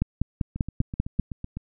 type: two click trains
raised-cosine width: 5 ms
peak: -10 / -20 dBFS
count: 7 / 9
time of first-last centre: 0.02-1.196 / 0.56-1.57 s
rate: 5.1 / 7.92 Hz
effects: none